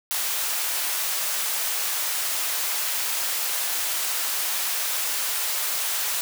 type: high-pass noise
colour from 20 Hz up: white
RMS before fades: -26 dBFS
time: 0.11-6.21 s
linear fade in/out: 0 ms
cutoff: 650 Hz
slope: 12 dB/octave
effects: none